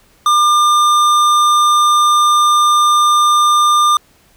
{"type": "tone with hard clipping", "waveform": "sine", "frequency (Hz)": 1200, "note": "D6", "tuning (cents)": 37, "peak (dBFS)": -10, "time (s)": [0.26, 3.97], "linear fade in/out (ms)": 2, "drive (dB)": 14, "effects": ["pink hiss -51 dBFS RMS until 4.36 s"]}